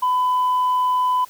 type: tone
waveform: sine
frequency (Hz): 1003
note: B5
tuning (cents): +26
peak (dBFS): -14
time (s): 0.02-1.25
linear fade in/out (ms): 10
effects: tanh soft clip ceiling -14 dBFS + white hiss -47 dBFS RMS until 1.29 s